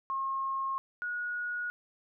sine tone pair in turn, 1077 / 1452 Hz, C6 / F#6, +50 / -33 cents, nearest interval perfect fourth, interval 517 cents, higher second, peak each -30 / -32 dBFS, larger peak first, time 0.1-0.78 / 1.02-1.7 s, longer neither, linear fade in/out 0 ms, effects none

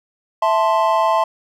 triangle chord, A minor, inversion second, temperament equal, 659.3 / 880 / 1046.5 Hz, E5 / A5 / C6, 0 / 0 / 0 cents, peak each -16 dBFS, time 0.42-1.24 s, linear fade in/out 5 ms, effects none

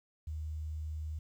sine tone with quantisation, 77.5 Hz, D#2, 6 cents flat, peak -36 dBFS, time 0.27-1.19 s, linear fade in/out 5 ms, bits 11, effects none

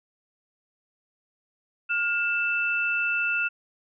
sine tone pair together, 1419 / 2653 Hz, F6 / E7, +27 / +10 cents, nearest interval major seventh, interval 1083 cents, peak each -26 / -25 dBFS, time 1.89-3.49 s, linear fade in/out 20 ms, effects none

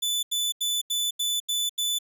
sawtooth tone bursts, 3492 Hz, A7, 14 cents flat, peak -21 dBFS, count 7, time 0.02-1.988 s, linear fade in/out 10 ms, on 210 ms, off 83 ms, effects none

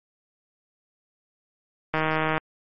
click train, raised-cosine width 0.5 ms, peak -9 dBFS, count 70, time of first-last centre 1.94-2.379 s, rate 157 Hz, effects MP3 32 kbps

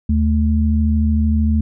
sine tone pair together, 77.29 / 218.6 Hz, D#2 / A3, -11 / -11 cents, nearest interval octave + tritone, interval 1800 cents, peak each -14 / -17 dBFS, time 0.09-1.61 s, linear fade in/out 5 ms, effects none

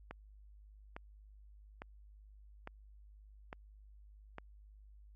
click train, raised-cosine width 0.5 ms, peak -29 dBFS, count 6, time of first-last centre 0.11-4.384 s, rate 1.17 Hz, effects added 51 Hz sine -55 dBFS peak until 5.15 s + MP3 48 kbps

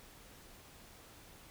silence, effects pink hiss -57 dBFS RMS until 1.5 s

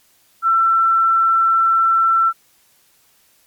sine tone, 1342 Hz, E6, 31 cents sharp, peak -11 dBFS, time 0.42-2.33 s, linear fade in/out 50 ms, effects white hiss -56 dBFS RMS until 3.46 s + MP3 96 kbps

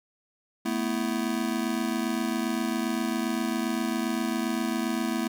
square chord, A suspended second, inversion none, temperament just, 220 / 247.5 / 330 Hz, A3 / B3 / E4, 0 / +4 / +2 cents, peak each -31 / -31 / -32 dBFS, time 0.65-5.28 s, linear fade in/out 10 ms, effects none

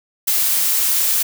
blue noise, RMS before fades -17 dBFS, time 0.27-1.23 s, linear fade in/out 10 ms, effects none

